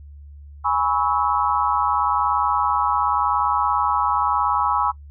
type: chord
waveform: sine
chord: C# minor seventh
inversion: second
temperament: equal with one note detuned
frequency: 830.6 / 987.8 / 1108.7 / 1298.9 Hz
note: G#5 / B5 / C#6 / E6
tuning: 0 / 0 / 0 / -26 cents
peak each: -23 dBFS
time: 0.64-4.92 s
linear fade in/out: 20 ms
effects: noise-tail reverb RT60 0.1 s tail -21 dB re dry + added 72 Hz sine -38 dBFS peak until 5.1 s